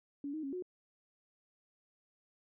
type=tone with pitch steps; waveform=sine; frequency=283.7 / 312.4 / 274.1 / 363.9 Hz; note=C#4 / D#4 / C#4 / F#4; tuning=+40 / +7 / -19 / -29 cents; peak=-37 dBFS; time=0.24-0.624 s; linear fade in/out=2 ms; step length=96 ms; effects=none